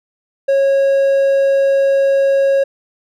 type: tone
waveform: triangle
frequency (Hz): 548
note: C#5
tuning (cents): -20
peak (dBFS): -8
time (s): 0.48-2.64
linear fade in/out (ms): 10
effects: none